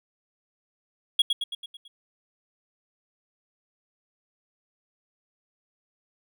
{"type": "tone with echo", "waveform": "triangle", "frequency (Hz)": 3322, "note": "G#7", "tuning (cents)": 0, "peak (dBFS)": -14, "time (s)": [1.19, 1.22], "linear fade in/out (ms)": 5, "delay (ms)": 110, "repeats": 6, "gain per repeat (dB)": -5, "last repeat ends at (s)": 1.88, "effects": []}